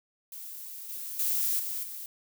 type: noise with level steps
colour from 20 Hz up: violet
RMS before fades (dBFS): -42 / -38 / -28 / -34 / -40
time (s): 0.32-2.06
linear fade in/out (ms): 2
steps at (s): 0.89 / 1.19 / 1.59 / 1.83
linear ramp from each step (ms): 5
effects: none